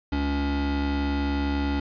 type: tone pair together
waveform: square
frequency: 70.5 / 282.7 Hz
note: C#2 / C#4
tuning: +30 / +34 cents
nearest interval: 2 octaves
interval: 2404 cents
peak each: -27 dBFS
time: 0.12-1.8 s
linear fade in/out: 5 ms
effects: resampled to 11025 Hz + 9-bit